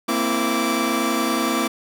sawtooth tone cluster, 231 / 261.1 / 332.4 / 1163 Hz, A#3 / C4 / E4 / D6, -16 / -3 / +15 / -17 cents, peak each -21 dBFS, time 0.08-1.68 s, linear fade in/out 10 ms, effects none

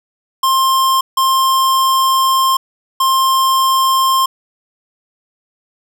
square tone bursts at uneven times, 1058 Hz, C6, 19 cents sharp, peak -11 dBFS, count 3, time 0.43-1.01 / 1.17-2.57 / 3-4.26 s, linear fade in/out 5 ms, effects none

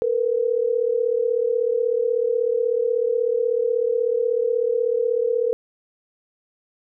sine tone pair together, 454.8 / 491.1 Hz, A#4 / B4, -43 / -10 cents, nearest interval minor second, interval 133 cents, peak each -21 dBFS, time 0.02-5.53 s, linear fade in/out 0 ms, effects none

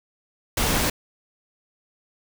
pink noise, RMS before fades -22 dBFS, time 0.57-0.9 s, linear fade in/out 5 ms, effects none

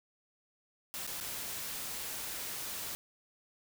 white noise with dropouts, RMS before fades -40 dBFS, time 0.94-2.95 s, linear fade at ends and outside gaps 0 ms, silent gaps 1.067-1.075 / 1.202-1.209 s, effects none

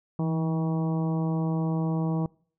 harmonic tone with a mistuned harmonic, 160 Hz, D#3, 49 cents sharp, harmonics 1 / 2 / 3 / 4 / 5 / 6 / 7, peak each -25 / -32 / -38 / -40 / -41 / -42 / -45 dBFS, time 0.19-2.26 s, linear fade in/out 2 ms, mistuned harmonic 1, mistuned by +41 cents, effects noise-tail reverb RT60 0.5 s tail -24 dB re dry

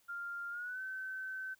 sine tone with pitch glide, 1396.9 to 1532.2 Hz, F6 to G6, 0 to -40 cents, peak -39 dBFS, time 0.08-1.55 s, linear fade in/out 20 ms, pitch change +160 cents, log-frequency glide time 0.5-0.81 s, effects white hiss -71 dBFS RMS until 1.59 s

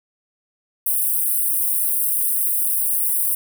white high-pass noise, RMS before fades -20 dBFS, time 0.86-3.35 s, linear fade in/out 5 ms, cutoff 8800 Hz, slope 96 dB/octave, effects none

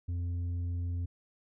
triangle tone with tanh clipping, 87.31 Hz, F2, in tune, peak -32 dBFS, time 0.08-1.06 s, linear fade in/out 10 ms, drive 9 dB, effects none

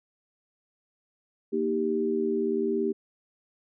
sine chord, Eb major, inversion second, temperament equal, 233.1 / 311.1 / 392 Hz, Bb3 / Eb4 / G4, 0 / 0 / 0 cents, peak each -30 / -31 / -26 dBFS, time 1.52-2.93 s, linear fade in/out 20 ms, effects none

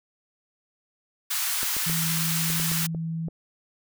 white high-pass noise, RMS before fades -27 dBFS, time 1.3-2.87 s, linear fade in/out 10 ms, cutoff 940 Hz, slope 24 dB/octave
clicks, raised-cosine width 2 ms, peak -24 dBFS, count 8, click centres 1.631 / 1.767 / 1.898 / 2.502 / 2.599 / 2.717 / 2.948 / 3.284 s
sine tone, 163.5 Hz, E3, 14 cents flat, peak -27 dBFS, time 1.86-3.29 s, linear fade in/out 10 ms
effects none

